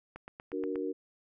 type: click train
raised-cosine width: 0.5 ms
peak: -29 dBFS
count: 6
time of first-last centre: 0.16-0.757 s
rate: 8.37 Hz
type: chord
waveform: sine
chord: D augmented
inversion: none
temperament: equal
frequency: 293.7 / 370 / 466.2 Hz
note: D4 / F#4 / A#4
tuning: 0 / 0 / 0 cents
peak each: -36 dBFS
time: 0.52-0.93 s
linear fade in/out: 20 ms
effects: none